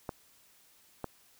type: clicks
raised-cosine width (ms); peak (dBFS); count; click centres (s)
1; -21; 2; 0.092 / 1.043
effects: white hiss -63 dBFS RMS until 1.39 s